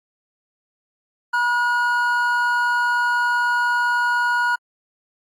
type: tone pair together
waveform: triangle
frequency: 967 / 1445 Hz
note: B5 / F#6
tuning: -37 / -41 cents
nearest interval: perfect fifth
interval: 696 cents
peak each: -19 / -17 dBFS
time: 1.33-4.56 s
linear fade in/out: 10 ms
effects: AAC 64 kbps